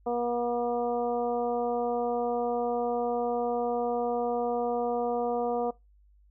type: harmonic tone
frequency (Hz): 240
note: B3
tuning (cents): -49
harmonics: 1 / 2 / 3 / 4 / 5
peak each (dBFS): -35 / -29 / -31 / -39 / -42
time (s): 0.06-5.71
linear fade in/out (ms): 10
effects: noise-tail reverb RT60 0.2 s tail -22 dB re dry + added 50 Hz sine -57 dBFS peak until 6.3 s